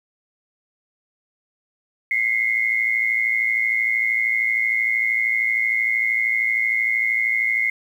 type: tone pair together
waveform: sine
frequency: 2045 / 2158 Hz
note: C7 / C#7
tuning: -40 / -47 cents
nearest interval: minor second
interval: 93 cents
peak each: -21 / -20 dBFS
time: 2.11-7.7 s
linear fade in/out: 2 ms
effects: 8-bit